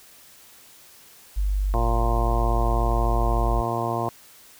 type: tone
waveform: sine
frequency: 49.17 Hz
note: G1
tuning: 6 cents sharp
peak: -20 dBFS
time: 1.36-3.62 s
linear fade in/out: 20 ms
type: harmonic tone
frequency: 116.54 Hz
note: A#2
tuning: in tune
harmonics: 1 / 2 / 3 / 4 / 5 / 6 / 7 / 8 / 9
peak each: -30 / -34 / -31 / -34 / -34 / -29 / -35 / -32 / -31 dBFS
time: 1.74-4.09 s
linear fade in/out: 0 ms
effects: white hiss -50 dBFS RMS until 4.59 s